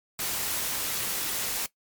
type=noise; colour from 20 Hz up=white; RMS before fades=-30 dBFS; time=0.19-1.66 s; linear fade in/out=2 ms; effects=noise-tail reverb RT60 0.1 s tail -18 dB re dry + MP3 96 kbps